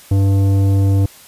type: tone with tanh clipping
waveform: sine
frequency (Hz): 98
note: G2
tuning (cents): 0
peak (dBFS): -12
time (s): 0.11-1.06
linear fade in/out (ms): 5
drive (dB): 12
effects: white hiss -42 dBFS RMS until 1.27 s + resampled to 32000 Hz